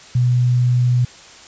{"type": "tone", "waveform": "sine", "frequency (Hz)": 123.47, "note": "B2", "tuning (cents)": 0, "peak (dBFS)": -12, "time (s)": [0.15, 1.05], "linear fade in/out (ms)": 5, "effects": ["white hiss -41 dBFS RMS until 1.47 s", "resampled to 16000 Hz"]}